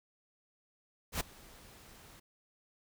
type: noise with ADSR envelope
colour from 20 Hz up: pink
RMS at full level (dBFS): -32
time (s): 1.12-2.2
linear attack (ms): 84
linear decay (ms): 10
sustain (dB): -24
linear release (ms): 9
effects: none